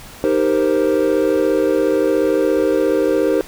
triangle chord, C minor seventh, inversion first, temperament equal, 311.1 / 392 / 466.2 / 523.3 Hz, Eb4 / G4 / Bb4 / C5, 0 / 0 / 0 / 0 cents, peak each -17 dBFS, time 0.24-3.41 s, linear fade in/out 0 ms, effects pink hiss -38 dBFS RMS until 3.47 s

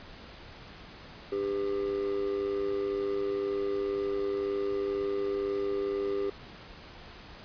triangle tone with amplitude modulation, 399 Hz, G4, 31 cents sharp, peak -23 dBFS, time 1.32-6.3 s, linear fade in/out 5 ms, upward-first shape sine, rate 102 Hz, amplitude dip 70%, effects pink hiss -48 dBFS RMS until 7.44 s + resampled to 11025 Hz

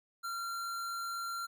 square tone, 1374 Hz, F6, 29 cents flat, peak -37 dBFS, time 0.23-1.47 s, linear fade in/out 20 ms, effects none

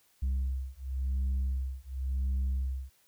sine beating tone pair, 65.41 / 66.34 Hz, C2 / C2, 0 / +25 cents, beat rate 0.93 Hz, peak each -30 dBFS, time 0.22-2.9 s, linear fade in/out 10 ms, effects tanh soft clip ceiling -26 dBFS + white hiss -67 dBFS RMS until 3.07 s

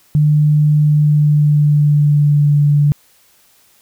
sine tone with pitch glide, 150 to 145.9 Hz, D3 to D3, +37 to -11 cents, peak -8 dBFS, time 0.15-2.92 s, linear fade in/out 0 ms, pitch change -48 cents, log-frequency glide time 0.82-2.57 s, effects white hiss -52 dBFS RMS until 3.81 s

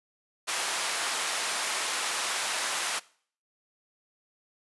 pink high-pass noise, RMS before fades -30 dBFS, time 0.47-3 s, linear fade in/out 20 ms, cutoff 880 Hz, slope 12 dB/octave, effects noise-tail reverb RT60 0.5 s tail -21 dB re dry + resampled to 24000 Hz

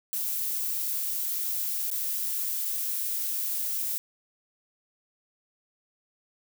violet noise with dropouts, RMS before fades -30 dBFS, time 0.13-3.98 s, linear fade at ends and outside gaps 0 ms, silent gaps 1.902-1.914 / 2.649-2.653 s, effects none

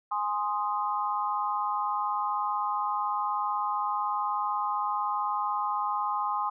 sine chord, Ab major, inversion none, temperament equal, 830.6 / 1046.5 / 1244.5 Hz, Ab5 / C6 / Eb6, 0 / 0 / 0 cents, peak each -31 / -30 / -32 dBFS, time 0.11-6.5 s, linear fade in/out 10 ms, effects none

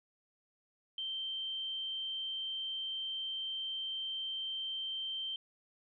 sine tone, 3129 Hz, G7, 4 cents flat, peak -36 dBFS, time 0.98-5.36 s, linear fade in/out 2 ms, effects none

